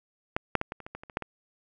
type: clicks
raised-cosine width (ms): 0.5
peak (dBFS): -11 / -7 / -14 / -19 / -29 / -25 / -23 / -28 / -29 / -12 / -21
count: 11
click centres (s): 0.365 / 0.553 / 0.614 / 0.721 / 0.803 / 0.865 / 0.95 / 1.035 / 1.098 / 1.171 / 1.223
effects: none